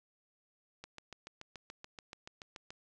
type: click train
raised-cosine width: 0.2 ms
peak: -29 dBFS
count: 14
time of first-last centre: 0.84-2.705 s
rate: 6.97 Hz
effects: resampled to 24000 Hz